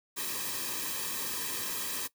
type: noise with comb filter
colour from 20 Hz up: white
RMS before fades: -35 dBFS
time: 0.16-2.08 s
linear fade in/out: 20 ms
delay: 1.4 ms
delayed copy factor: -0.8
effects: noise-tail reverb RT60 0.1 s tail -18 dB re dry